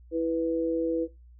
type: tone pair together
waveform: sine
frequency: 329.6 / 493.8 Hz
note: E4 / B4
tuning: 0 / 0 cents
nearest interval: perfect fifth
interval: 700 cents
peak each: -27 dBFS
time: 0.11-1.08 s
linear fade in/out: 50 ms
effects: noise-tail reverb RT60 0.2 s tail -17 dB re dry + added 60 Hz sine -49 dBFS peak until 1.39 s